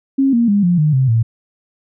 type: tone with pitch steps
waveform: sine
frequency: 271 / 234.6 / 203 / 175.72 / 152.09 / 131.64 / 113.94 Hz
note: C#4 / A#3 / G#3 / F3 / D#3 / C3 / A#2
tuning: -39 / +11 / -39 / +11 / -39 / +11 / -39 cents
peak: -10 dBFS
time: 0.18-1.23 s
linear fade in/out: 10 ms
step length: 150 ms
effects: none